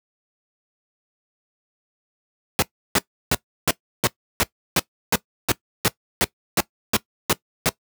pink noise bursts, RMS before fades -17 dBFS, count 15, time 2.59-7.69 s, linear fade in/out 0 ms, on 32 ms, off 330 ms, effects noise-tail reverb RT60 0.1 s tail -19 dB re dry + high-pass 100 Hz 12 dB/octave

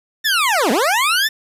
20% pulse linear two-way sweep, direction down then up, 1822 to 200 to 1822 Hz, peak -9 dBFS, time 0.24-1.29 s, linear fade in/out 20 ms, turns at 0.71 s, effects resampled to 32000 Hz + 7-bit

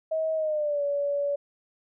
sine tone with pitch glide, 637 to 570.8 Hz, D#5 to D5, +41 to -49 cents, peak -24 dBFS, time 0.11-1.36 s, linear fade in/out 10 ms, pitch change -190 cents, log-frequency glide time 0.35-0.83 s, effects none

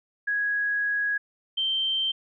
sine tone pair in turn, 1661.2 / 3130 Hz, G#6 / G7, 0 / -3 cents, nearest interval major seventh, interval 1097 cents, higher second, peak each -23 dBFS, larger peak neither, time 0.27-1.18 / 1.57-2.12 s, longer first, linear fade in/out 10 ms, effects none

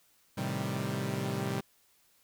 sawtooth chord, A half-diminished seventh, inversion none, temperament equal, 110 / 130.81 / 155.56 / 196 Hz, A2 / C3 / Eb3 / G3, 0 / 0 / 0 / 0 cents, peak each -35 / -32 / -35 / -32 dBFS, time 0.37-1.61 s, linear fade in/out 10 ms, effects white hiss -67 dBFS RMS until 2.23 s

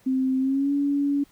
sine tone with pitch glide, 261.6 to 283.6 Hz, C4 to C#4, 0 to +40 cents, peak -20 dBFS, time 0.06-1.24 s, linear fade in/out 10 ms, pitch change +140 cents, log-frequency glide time 0.39-0.72 s, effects pink hiss -59 dBFS RMS until 1.31 s

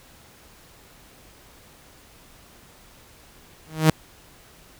sawtooth tone with exponential growth, 157.5 Hz, D#3, 21 cents sharp, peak -6 dBFS, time 3.67-3.9 s, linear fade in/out 2 ms, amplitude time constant 50 ms, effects pink hiss -51 dBFS RMS until 4.79 s

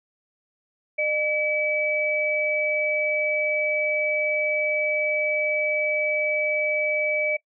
sine tone pair together, 607.1 / 2292 Hz, D#5 / D7, -43 / -43 cents, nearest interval octave + major seventh, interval 2300 cents, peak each -25 / -23 dBFS, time 0.98-7.37 s, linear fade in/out 10 ms, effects noise-tail reverb RT60 0.1 s tail -21 dB re dry

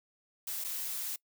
blue noise with dropouts, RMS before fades -37 dBFS, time 0.47-1.16 s, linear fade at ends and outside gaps 5 ms, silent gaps 0.641-0.645 s, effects noise-tail reverb RT60 0.1 s tail -23 dB re dry

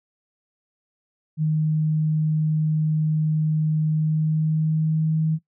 sine tone with pitch glide, 155.3 to 158.01 Hz, D#3 to D#3, -3 to +27 cents, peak -18 dBFS, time 1.37-5.39 s, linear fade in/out 50 ms, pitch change +30 cents, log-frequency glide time 3.88-5.2 s, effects noise-tail reverb RT60 0.1 s tail -18 dB re dry

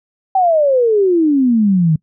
sine exponential sweep, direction down, 781 to 151.5 Hz, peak -9 dBFS, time 0.35-1.96 s, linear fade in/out 5 ms, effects noise-tail reverb RT60 0.1 s tail -25 dB re dry

